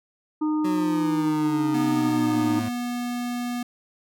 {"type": "harmonic tone", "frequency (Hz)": 306.8, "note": "D#4", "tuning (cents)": -24, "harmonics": [1, 3, 4], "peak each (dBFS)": [-21, -34, -37], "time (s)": [0.41, 2.6], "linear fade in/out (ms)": 10}
{"type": "exponential sweep", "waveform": "25% pulse", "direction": "down", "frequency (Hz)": [187.3, 106.9], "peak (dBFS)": -25, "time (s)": [0.64, 2.69], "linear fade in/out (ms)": 10}
{"type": "tone", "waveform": "square", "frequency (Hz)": 243.1, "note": "B3", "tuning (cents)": -27, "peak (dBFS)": -27, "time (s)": [1.74, 3.63], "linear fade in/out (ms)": 5}
{"effects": []}